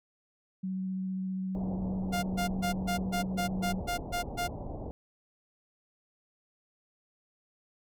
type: tone with vibrato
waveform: sine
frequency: 188.1 Hz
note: F#3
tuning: 29 cents sharp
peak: -31 dBFS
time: 0.63-3.8 s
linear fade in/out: 10 ms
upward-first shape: square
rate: 15 Hz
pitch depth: 8 cents each way
type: low-pass noise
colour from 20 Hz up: pink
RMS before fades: -39 dBFS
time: 1.55-4.91 s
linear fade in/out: 0 ms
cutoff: 860 Hz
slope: 48 dB/octave
type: tone bursts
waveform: sawtooth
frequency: 703 Hz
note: F5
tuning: 11 cents sharp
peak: -26 dBFS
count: 10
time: 2.12-4.48 s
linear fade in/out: 20 ms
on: 110 ms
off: 140 ms
effects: none